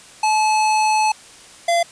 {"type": "tone pair in turn", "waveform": "square", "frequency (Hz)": [862, 684.2], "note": ["A5", "F5"], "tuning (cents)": [-36, -36], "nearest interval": "major third", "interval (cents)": 400, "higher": "first", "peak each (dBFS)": -15, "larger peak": "neither", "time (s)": [[0.23, 1.12], [1.68, 1.83]], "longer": "first", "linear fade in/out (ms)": 5, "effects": ["white hiss -43 dBFS RMS until 1.91 s", "resampled to 22050 Hz"]}